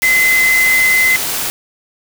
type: tone in noise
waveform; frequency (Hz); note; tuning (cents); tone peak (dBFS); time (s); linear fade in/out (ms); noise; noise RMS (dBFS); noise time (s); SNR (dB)
sine; 2046; C7; -39; -9; 0.03-1.16; 0; white; -19; 0.02-1.5; +7
effects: none